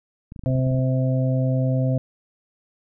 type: clicks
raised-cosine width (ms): 5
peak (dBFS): -24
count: 11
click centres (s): 0.321 / 0.362 / 0.393 / 0.437 / 0.503 / 0.554 / 0.592 / 0.669 / 0.713 / 0.747 / 0.791
type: harmonic tone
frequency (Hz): 130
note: C3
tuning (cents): -11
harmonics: 1 / 2 / 4 / 5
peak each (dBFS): -19 / -26 / -29 / -31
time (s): 0.46-1.98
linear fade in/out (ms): 0
effects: none